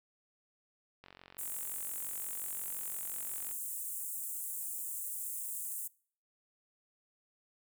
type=click train; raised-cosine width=0.3 ms; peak=-36 dBFS; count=114; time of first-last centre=1.04-3.513 s; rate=45.7 Hz
type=high-pass noise; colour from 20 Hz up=pink; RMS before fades=-40 dBFS; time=1.38-5.88 s; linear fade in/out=10 ms; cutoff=7800 Hz; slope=48 dB/octave
effects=noise-tail reverb RT60 0.5 s tail -24 dB re dry